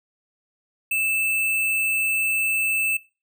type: tone with sample-and-hold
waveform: sine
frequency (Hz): 2637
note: E7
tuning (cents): 0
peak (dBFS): -20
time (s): 0.91-2.97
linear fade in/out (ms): 5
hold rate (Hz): 11025
effects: noise-tail reverb RT60 0.3 s tail -19 dB re dry